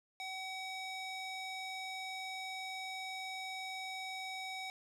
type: tone with band-pass filter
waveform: square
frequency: 758 Hz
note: F#5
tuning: 42 cents sharp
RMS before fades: -43 dBFS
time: 0.2-4.7 s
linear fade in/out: 0 ms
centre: 3100 Hz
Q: 0.94
effects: none